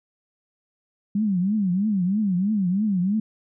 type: tone with vibrato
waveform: sine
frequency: 196 Hz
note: G3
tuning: in tune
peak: -19 dBFS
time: 1.15-3.2 s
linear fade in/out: 5 ms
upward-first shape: triangle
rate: 3.1 Hz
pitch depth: 220 cents each way
effects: none